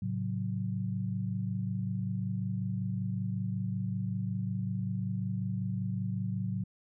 sine chord, F# minor, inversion first, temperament equal with one note detuned, 110 / 135.35 / 185 Hz, A2 / C#3 / F#3, 0 / -41 / 0 cents, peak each -34 / -38 / -34 dBFS, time 0.02-6.64 s, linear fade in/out 5 ms, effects none

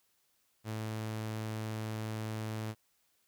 sawtooth tone, 109.4 Hz, A2, 9 cents flat, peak -32 dBFS, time 0.64-2.75 s, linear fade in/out 50 ms, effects white hiss -74 dBFS RMS until 3.27 s

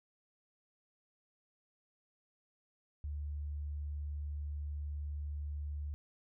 sine tone, 73.42 Hz, D2, in tune, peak -37 dBFS, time 3.04-5.94 s, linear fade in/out 0 ms, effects none

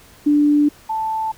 sine tone pair in turn, 293.8 / 880.4 Hz, D4 / A5, +1 / +1 cents, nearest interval octave + perfect fifth, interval 1900 cents, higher second, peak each -11 / -19 dBFS, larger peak first, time 0.26-0.69 / 0.89-1.32 s, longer neither, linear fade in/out 10 ms, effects pink hiss -47 dBFS RMS until 1.37 s

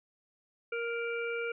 harmonic tone, 467.6 Hz, A#4, 5 cents sharp, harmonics 1 / 3 / 5 / 6, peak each -34 / -38 / -39 / -50 dBFS, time 0.72-1.52 s, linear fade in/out 5 ms, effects none

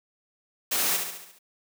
white noise with echo, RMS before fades -26 dBFS, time 0.71-0.97 s, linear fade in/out 10 ms, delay 70 ms, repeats 6, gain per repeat -5 dB, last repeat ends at 1.39 s, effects high-pass 200 Hz 12 dB/octave

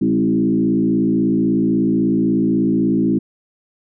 sine tone with frequency modulation, 260 Hz, C4, 11 cents flat, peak -13 dBFS, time 0.01-3.19 s, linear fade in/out 10 ms, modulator 56.3 Hz, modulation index 1.5, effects none

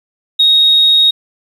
sine tone, 3753 Hz, A#7, 11 cents sharp, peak -5 dBFS, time 0.39-1.11 s, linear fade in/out 10 ms, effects tanh soft clip ceiling -1 dBFS + 7-bit

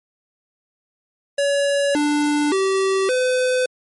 square tone with pitch steps, 565 / 294.9 / 385.2 / 507 Hz, C#5 / D4 / G4 / B4, +33 / +7 / -30 / +45 cents, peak -17 dBFS, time 1.38-3.66 s, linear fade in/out 5 ms, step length 570 ms, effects MP3 48 kbps

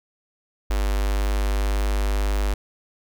square tone with notch filter, 50.1 Hz, G1, 38 cents sharp, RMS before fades -22 dBFS, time 0.7-2.54 s, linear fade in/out 5 ms, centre 150 Hz, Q 0.61, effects none

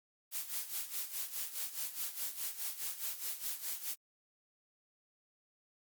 blue noise with tremolo, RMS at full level -37 dBFS, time 0.31-3.96 s, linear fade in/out 50 ms, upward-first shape sine, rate 4.8 Hz, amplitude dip 75%, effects Opus 48 kbps

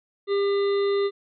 harmonic tone with a mistuned harmonic, 400 Hz, G4, 35 cents sharp, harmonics 1 / 3 / 5 / 7 / 9 / 10, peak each -20 / -34 / -38 / -49 / -39 / -43 dBFS, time 0.27-1.11 s, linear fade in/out 50 ms, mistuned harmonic 10, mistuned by +30 cents, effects none

